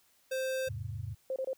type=tone; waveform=square; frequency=523.3 Hz; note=C5; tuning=in tune; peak=-32 dBFS; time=0.31-0.69 s; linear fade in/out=10 ms
type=chord; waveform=sine; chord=E augmented; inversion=none; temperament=equal; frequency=82.41 / 103.83 / 130.81 Hz; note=E2 / G#2 / B#2; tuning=0 / 0 / 0 cents; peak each=-43 / -38 / -42 dBFS; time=0.67-1.15 s; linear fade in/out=20 ms
type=tone bursts; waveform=sine; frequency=526 Hz; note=C5; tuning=9 cents sharp; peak=-31 dBFS; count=3; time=1.3-1.532 s; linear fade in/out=2 ms; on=60 ms; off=26 ms
effects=white hiss -68 dBFS RMS until 1.57 s